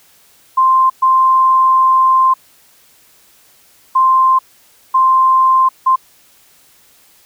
sine tone bursts at uneven times, 1046.5 Hz, C6, in tune, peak -7 dBFS, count 5, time 0.57-0.9 / 1.02-2.34 / 3.95-4.39 / 4.94-5.69 / 5.86-5.96 s, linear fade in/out 10 ms, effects white hiss -49 dBFS RMS until 7.25 s

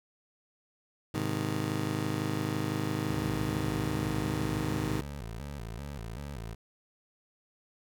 20% pulse chord, Ab major, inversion none, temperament just, 103.83 / 129.78 / 155.74 Hz, Ab2 / C3 / Eb3, 0 / -14 / +2 cents, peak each -30 dBFS, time 1.14-5.01 s, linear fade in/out 5 ms
20% pulse tone with vibrato, 63.2 Hz, B1, 41 cents sharp, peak -33 dBFS, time 3.09-6.55 s, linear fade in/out 10 ms, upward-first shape square, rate 2.6 Hz, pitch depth 210 cents each way
effects none

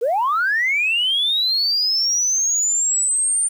sine linear sweep, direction up, 430 to 9070 Hz, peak -15 dBFS, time 0.01-3.49 s, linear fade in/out 20 ms, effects tanh soft clip ceiling -12 dBFS + 8-bit

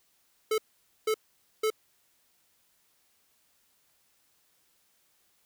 square tone bursts, 434.9 Hz, A4, 20 cents flat, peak -25 dBFS, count 3, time 0.51-1.703 s, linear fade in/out 5 ms, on 71 ms, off 490 ms, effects white hiss -69 dBFS RMS until 5.45 s

